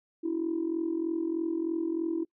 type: tone with amplitude modulation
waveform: sine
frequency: 329.6 Hz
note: E4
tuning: in tune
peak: -23 dBFS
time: 0.23-2.25 s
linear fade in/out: 20 ms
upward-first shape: sine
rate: 43.2 Hz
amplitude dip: 80%
effects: noise-tail reverb RT60 0.1 s tail -25 dB re dry + tanh soft clip ceiling -21 dBFS